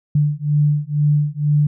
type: beating tone pair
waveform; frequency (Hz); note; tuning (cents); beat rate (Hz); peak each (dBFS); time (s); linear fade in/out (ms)
sine; 146.83 / 148.93; D3 / D3; 0 / +25; 2.1; -17; 0.15-1.67; 5
effects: none